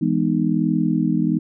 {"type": "chord", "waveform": "sine", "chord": "E major seventh", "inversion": "none", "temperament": "just", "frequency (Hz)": [164.81, 206, 247.2, 309], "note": ["E3", "G#3", "B3", "D#4"], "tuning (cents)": [0, -14, 2, -12], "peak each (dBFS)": -22, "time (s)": [0.01, 1.39], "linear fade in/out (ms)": 10, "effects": []}